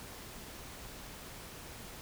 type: silence
effects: pink hiss -48 dBFS RMS until 2.01 s